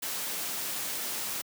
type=noise; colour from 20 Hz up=white; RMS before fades=-34 dBFS; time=0.02-1.42 s; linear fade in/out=10 ms; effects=high-pass 150 Hz 12 dB/octave